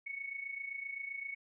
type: tone with amplitude modulation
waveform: sine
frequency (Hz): 2217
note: C#7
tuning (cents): 0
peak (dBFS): -36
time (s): 0.06-1.35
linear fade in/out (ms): 10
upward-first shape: sine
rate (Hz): 27.7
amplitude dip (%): 70
effects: none